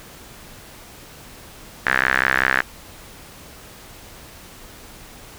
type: tone with band-pass filter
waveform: sawtooth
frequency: 65.2 Hz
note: C2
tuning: 5 cents flat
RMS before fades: -19 dBFS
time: 1.86-2.62 s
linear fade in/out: 5 ms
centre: 1700 Hz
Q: 5.4
effects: pink hiss -42 dBFS RMS until 5.38 s